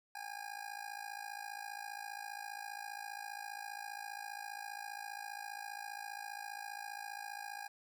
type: tone with amplitude modulation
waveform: 25% pulse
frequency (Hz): 814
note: G#5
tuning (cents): -35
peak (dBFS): -36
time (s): 0.15-7.68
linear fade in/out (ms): 5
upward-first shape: sine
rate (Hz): 55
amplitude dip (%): 85
effects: 13-bit